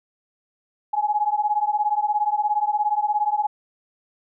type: beating tone pair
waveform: sine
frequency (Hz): 830.6 / 847.6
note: G#5 / G#5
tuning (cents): 0 / +35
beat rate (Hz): 17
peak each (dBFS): -22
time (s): 0.93-3.47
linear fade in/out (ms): 10
effects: none

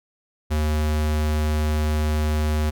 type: tone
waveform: square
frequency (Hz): 76.3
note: D#2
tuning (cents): -33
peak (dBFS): -20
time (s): 0.5-2.71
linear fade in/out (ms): 20
effects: none

